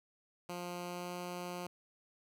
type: tone with pitch glide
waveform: 10% pulse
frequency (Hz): 176.4 to 177.63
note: F3 to F3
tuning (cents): +18 to +30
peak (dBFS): -32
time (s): 0.49-1.67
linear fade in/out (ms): 5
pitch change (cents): +12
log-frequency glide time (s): 0.84-1.14
effects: none